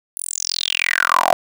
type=tone with high-pass filter sweep; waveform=10% pulse; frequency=43.28 Hz; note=F1; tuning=15 cents flat; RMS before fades=-19 dBFS; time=0.17-1.33 s; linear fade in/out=0 ms; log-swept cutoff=11000 to 700 Hz; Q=8.6; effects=none